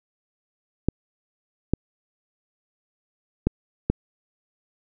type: clicks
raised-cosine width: 3 ms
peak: -6 dBFS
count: 4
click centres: 0.886 / 1.736 / 3.47 / 3.9 s
effects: none